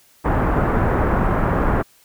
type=low-pass noise; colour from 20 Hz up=pink; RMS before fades=-18 dBFS; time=0.24-1.83 s; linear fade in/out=20 ms; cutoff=1500 Hz; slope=24 dB/octave; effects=white hiss -54 dBFS RMS until 2.04 s